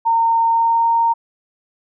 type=tone with pitch glide; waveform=sine; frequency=916 to 923.4 Hz; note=A#5 to A#5; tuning=-31 to -17 cents; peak=-12 dBFS; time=0.05-1.14 s; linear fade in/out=20 ms; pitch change=+14 cents; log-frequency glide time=0.47-0.89 s; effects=none